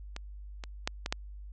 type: clicks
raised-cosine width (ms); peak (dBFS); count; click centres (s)
0.2; -21 / -23 / -12 / -15 / -12; 5; 0.164 / 0.638 / 0.875 / 1.061 / 1.125
effects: added 50 Hz sine -42 dBFS peak until 1.52 s + resampled to 22050 Hz